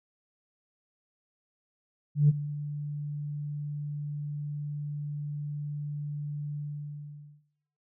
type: tone with ADSR envelope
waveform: sine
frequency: 146.83 Hz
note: D3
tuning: in tune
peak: -14 dBFS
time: 2.15-7.42 s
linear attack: 140 ms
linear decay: 29 ms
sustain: -18 dB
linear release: 860 ms
effects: noise-tail reverb RT60 0.8 s tail -17 dB re dry + tanh soft clip ceiling -12 dBFS